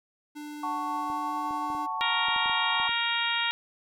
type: tone with pitch glide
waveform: square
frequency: 297.3 to 299.9 Hz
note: D4 to D4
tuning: +21 to +36 cents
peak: -38 dBFS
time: 0.35-1.87 s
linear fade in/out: 20 ms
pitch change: +15 cents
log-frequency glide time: 0.95-1.47 s
type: chord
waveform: sine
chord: F# minor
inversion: none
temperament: just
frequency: 740 / 888 / 1110 Hz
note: F#5 / A5 / C#6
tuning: 0 / +16 / +2 cents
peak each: -38 / -32 / -32 dBFS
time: 0.63-2.88 s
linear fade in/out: 5 ms
type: clicks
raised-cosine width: 2 ms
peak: -33 dBFS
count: 10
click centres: 1.101 / 1.509 / 1.702 / 1.75 / 2.285 / 2.362 / 2.459 / 2.497 / 2.8 / 2.893 s
type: harmonic tone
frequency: 467.3 Hz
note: A#4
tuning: 4 cents sharp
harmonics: 2 / 3 / 4 / 5 / 6 / 7 / 8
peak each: -33 / -33 / -33 / -33 / -33 / -33 / -33 dBFS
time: 2.01-3.51 s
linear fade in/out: 0 ms
effects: none